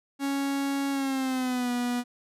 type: tone with pitch glide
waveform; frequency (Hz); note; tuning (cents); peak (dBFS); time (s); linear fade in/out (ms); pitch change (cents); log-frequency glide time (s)
45% pulse; 277.2 to 244.1; C#4 to B3; 0 to -20; -26; 0.19-2.04; 50; -220; 0.91-1.71
effects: resampled to 32000 Hz